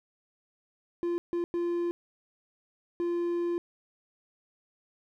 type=tone bursts at uneven times; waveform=triangle; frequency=345.7 Hz; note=F4; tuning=18 cents flat; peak=-25 dBFS; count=4; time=1.03-1.18 / 1.33-1.44 / 1.54-1.91 / 3-3.58 s; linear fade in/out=0 ms; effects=none